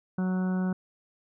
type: harmonic tone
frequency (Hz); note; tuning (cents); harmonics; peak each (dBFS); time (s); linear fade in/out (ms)
185; F#3; 0; 1 / 2 / 3 / 4 / 5 / 6 / 7 / 8; -25 / -39 / -43 / -44 / -47 / -49 / -49 / -44; 0.18-0.73; 5
effects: none